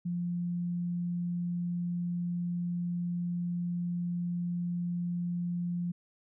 sine tone, 174.61 Hz, F3, in tune, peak -30 dBFS, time 0.05-5.92 s, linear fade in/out 10 ms, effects none

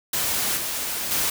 white noise with level steps, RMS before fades -24 / -28 / -23 dBFS, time 0.13-1.3 s, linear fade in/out 5 ms, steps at 0.57 / 1.11 s, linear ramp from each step 2 ms, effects none

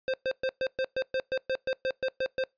square tone bursts, 523.3 Hz, C5, in tune, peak -27 dBFS, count 14, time 0.08-2.438 s, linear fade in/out 0 ms, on 57 ms, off 120 ms, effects noise-tail reverb RT60 0.2 s tail -24 dB re dry + resampled to 11025 Hz

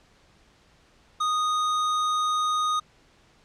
square tone, 1240 Hz, D#6, 6 cents flat, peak -23 dBFS, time 1.2-2.8 s, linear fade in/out 10 ms, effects pink hiss -59 dBFS RMS until 3.44 s + low-pass 6000 Hz 12 dB/octave

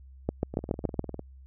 two click trains, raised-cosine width 2 ms, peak -22 / -13 dBFS, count 14 / 6, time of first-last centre 0.54-1.193 / 0.29-0.993 s, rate 19.9 / 7.11 Hz, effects added 66 Hz sine -47 dBFS peak until 1.46 s

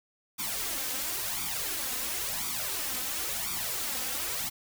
white noise with flanger, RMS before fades -33 dBFS, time 0.38-4.5 s, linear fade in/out 20 ms, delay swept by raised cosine 0.85 to 3.95 ms, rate 0.96 Hz, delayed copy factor +0.75, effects none

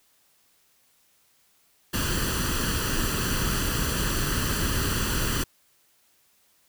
pink noise with comb filter, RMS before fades -26 dBFS, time 1.93-5.44 s, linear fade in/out 10 ms, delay 0.67 ms, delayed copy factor +0.7, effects white hiss -64 dBFS RMS until 6.68 s

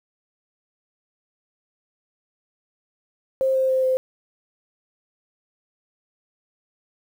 sine tone with pitch steps, 529 / 525.3 / 521.7 / 518.1 Hz, C5 / C5 / C5 / C5, +19 / +7 / -5 / -17 cents, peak -17 dBFS, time 3.41-3.97 s, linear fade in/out 0 ms, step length 140 ms, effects 8-bit

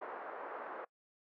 pink band-pass noise, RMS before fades -45 dBFS, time 0.01-0.85 s, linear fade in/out 10 ms, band 420 to 1500 Hz, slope 24 dB/octave, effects noise-tail reverb RT60 0.1 s tail -23 dB re dry

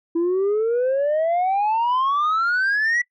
sine exponential sweep, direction up, 329.4 to 1969 Hz, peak -15 dBFS, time 0.15-3.02 s, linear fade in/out 10 ms, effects noise-tail reverb RT60 0.1 s tail -22 dB re dry + tanh soft clip ceiling -16 dBFS

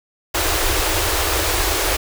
pink band-stop noise, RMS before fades -19 dBFS, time 0.34-1.97 s, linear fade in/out 10 ms, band 100 to 300 Hz, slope 96 dB/octave, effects none

